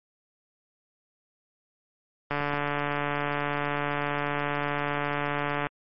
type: click train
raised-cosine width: 0.5 ms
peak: -13 dBFS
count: 488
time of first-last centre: 2.31-5.669 s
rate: 145 Hz
effects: MP3 32 kbps